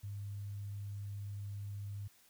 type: tone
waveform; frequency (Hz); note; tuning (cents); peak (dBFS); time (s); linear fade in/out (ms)
sine; 101.2; G#2; -44; -40; 0.03-2.08; 10
effects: white hiss -66 dBFS RMS until 2.29 s